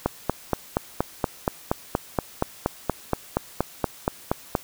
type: click train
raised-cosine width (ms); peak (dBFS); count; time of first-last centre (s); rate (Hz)
1; -6; 20; 0.06-4.552; 4.23
effects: white hiss -46 dBFS RMS until 4.63 s